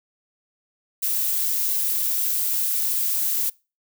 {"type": "noise", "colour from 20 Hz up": "violet", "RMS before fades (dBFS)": -23, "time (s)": [1.02, 3.5], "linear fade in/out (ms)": 10, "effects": ["noise-tail reverb RT60 0.3 s tail -24 dB re dry"]}